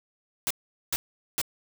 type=noise bursts; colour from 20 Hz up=white; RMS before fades=-27 dBFS; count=3; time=0.47-1.415 s; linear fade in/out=0 ms; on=35 ms; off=420 ms; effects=none